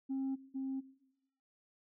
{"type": "tone pair in turn", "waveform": "sine", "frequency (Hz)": [268, 266.8], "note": ["C4", "C4"], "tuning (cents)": [42, 34], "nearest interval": "unison", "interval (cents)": 8, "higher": "first", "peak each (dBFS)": [-32, -35], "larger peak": "first", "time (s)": [[0.09, 0.36], [0.54, 0.81]], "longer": "neither", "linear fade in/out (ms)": 20, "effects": ["noise-tail reverb RT60 0.9 s tail -18 dB re dry", "tanh soft clip ceiling -32 dBFS"]}